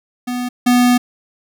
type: tone pair in turn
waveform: square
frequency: 246.9 / 246 Hz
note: B3 / B3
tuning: 0 / -7 cents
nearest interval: unison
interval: 7 cents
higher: first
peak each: -20 / -10 dBFS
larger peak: second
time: 0.27-0.49 / 0.66-0.98 s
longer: second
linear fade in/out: 10 ms
effects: none